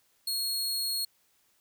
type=tone; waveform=sawtooth; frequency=4307 Hz; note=C8; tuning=49 cents sharp; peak=-26 dBFS; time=0.27-1.05 s; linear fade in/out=5 ms; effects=white hiss -69 dBFS RMS until 1.6 s